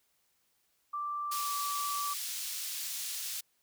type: tone with pitch glide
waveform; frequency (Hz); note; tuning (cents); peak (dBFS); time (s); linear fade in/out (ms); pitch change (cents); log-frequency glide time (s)
sine; 1174.7 to 1157.9; D6 to D6; 0 to -25; -33; 0.93-2.14; 10; -25; 1.3-1.53
type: high-pass noise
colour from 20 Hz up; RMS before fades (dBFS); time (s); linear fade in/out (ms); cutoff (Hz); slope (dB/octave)
pink; -38; 1.31-3.41; 10; 4100; 12
effects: white hiss -74 dBFS RMS until 3.62 s